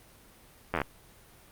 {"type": "slowing click train", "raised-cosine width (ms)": 0.5, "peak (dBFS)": -13, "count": 7, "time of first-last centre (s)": [0.74, 0.817], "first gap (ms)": 11, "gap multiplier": 1.06, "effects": ["pink hiss -56 dBFS RMS until 1.51 s", "Opus 32 kbps"]}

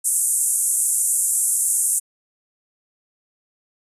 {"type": "band-pass noise", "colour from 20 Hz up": "pink", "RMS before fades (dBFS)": -20, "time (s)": [0.04, 2], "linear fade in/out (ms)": 20, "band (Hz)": [7800, 11000], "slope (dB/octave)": 48, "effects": ["resampled to 32000 Hz"]}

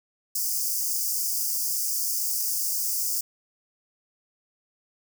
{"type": "high-pass noise", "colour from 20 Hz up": "white", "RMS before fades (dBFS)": -27, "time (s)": [0.35, 3.21], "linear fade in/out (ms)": 5, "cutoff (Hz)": 4800, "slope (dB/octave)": 96, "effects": []}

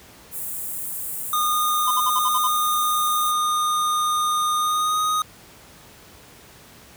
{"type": "high-pass noise", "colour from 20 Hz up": "white", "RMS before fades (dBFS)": -30, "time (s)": [0.31, 3.34], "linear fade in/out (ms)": 50, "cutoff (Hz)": 7800, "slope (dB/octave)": 48}
{"type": "tone with pitch glide", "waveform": "square", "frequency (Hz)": [1224, 1246.8], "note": ["D#6", "D#6"], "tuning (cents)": [-29, 3], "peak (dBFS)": -20, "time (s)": [1.33, 5.22], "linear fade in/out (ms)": 2, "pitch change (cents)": 32, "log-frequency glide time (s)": [4.58, 5.01]}
{"type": "tone bursts", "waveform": "triangle", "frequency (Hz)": 1025, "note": "C6", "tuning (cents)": -36, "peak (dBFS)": -19, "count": 7, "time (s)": [1.87, 2.477], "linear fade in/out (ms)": 10, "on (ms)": 43, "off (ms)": 51}
{"effects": ["pink hiss -47 dBFS RMS until 6.96 s", "high-pass 60 Hz 12 dB/octave"]}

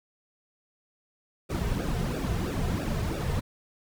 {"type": "noise with flanger", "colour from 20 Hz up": "brown", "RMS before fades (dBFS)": -29, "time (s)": [1.49, 3.41], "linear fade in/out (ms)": 20, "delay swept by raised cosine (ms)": [0.95, 3.65], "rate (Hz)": 3, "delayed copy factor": -0.9, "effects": []}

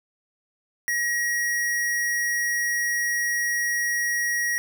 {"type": "tone", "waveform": "square", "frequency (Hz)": 1900, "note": "A#6", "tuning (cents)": 33, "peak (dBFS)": -23, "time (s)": [0.88, 4.58], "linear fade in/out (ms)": 0, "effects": []}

